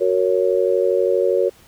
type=chord; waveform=sine; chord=F# major; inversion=none; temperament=just; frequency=370 / 462.5 / 555 Hz; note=F#4 / A#4 / C#5; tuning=0 / -14 / +2 cents; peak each=-19 dBFS; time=0-1.5 s; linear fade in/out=20 ms; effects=pink hiss -50 dBFS RMS until 1.67 s